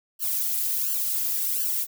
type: noise with flanger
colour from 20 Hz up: violet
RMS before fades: -26 dBFS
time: 0.19-1.87 s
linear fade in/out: 50 ms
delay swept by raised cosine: 0.67 to 2.47 ms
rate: 1.4 Hz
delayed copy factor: +1
effects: none